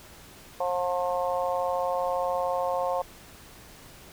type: harmonic tone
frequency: 178.7 Hz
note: F3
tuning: 40 cents sharp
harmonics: 3 / 4 / 5 / 6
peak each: -28 / -30 / -32 / -34 dBFS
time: 0.6-3.02 s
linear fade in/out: 5 ms
effects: pink hiss -49 dBFS RMS until 4.12 s